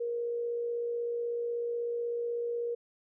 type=tone with amplitude modulation; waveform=sine; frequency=472.9 Hz; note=A#4; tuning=25 cents sharp; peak=-29 dBFS; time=0-2.75 s; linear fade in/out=10 ms; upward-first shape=sine; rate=56.2 Hz; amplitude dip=30%; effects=none